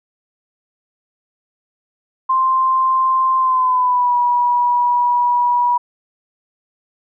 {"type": "tone with pitch glide", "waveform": "sine", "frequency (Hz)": [1046.5, 970.8], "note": ["C6", "B5"], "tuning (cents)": [0, -30], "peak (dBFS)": -12, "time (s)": [2.29, 5.78], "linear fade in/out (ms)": 10, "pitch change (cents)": -130, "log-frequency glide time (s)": [3.38, 4.16], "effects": []}